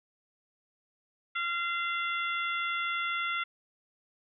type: harmonic tone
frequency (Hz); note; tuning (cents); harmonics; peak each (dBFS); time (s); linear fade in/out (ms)
688; F5; -26; 2 / 3 / 4 / 5; -32 / -34 / -39 / -39; 1.35-3.44; 10
effects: none